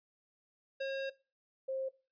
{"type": "tone pair in turn", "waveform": ["square", "sine"], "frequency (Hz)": [541, 530.5], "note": ["C#5", "C5"], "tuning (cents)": [-42, 24], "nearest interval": "unison", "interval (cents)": 34, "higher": "first", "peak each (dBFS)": [-35, -34], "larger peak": "second", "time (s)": [[0.8, 1.1], [1.68, 1.89]], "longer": "first", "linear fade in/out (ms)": 10, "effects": ["noise-tail reverb RT60 0.3 s tail -19 dB re dry", "resampled to 11025 Hz"]}